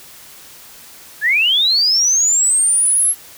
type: linear sweep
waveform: sine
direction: up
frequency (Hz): 1621 to 11320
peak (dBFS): -11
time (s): 1.21-3.15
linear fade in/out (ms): 50
effects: white hiss -40 dBFS RMS until 3.37 s